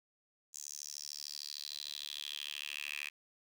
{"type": "tone with high-pass filter sweep", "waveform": "10% pulse", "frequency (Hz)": 73.2, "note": "D2", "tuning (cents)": -5, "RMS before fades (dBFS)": -44, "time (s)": [0.53, 3.1], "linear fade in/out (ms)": 20, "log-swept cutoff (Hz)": [6700, 2400], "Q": 5.4, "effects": []}